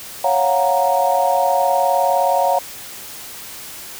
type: chord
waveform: sine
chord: Gb major seventh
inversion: second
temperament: equal with one note detuned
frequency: 554.4 / 698.5 / 737.9 / 932.3 Hz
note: Db5 / F5 / Gb5 / Bb5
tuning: 0 / 0 / -5 / 0 cents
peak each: -19 dBFS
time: 0.24-2.59 s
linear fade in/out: 5 ms
effects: white hiss -34 dBFS RMS until 3.99 s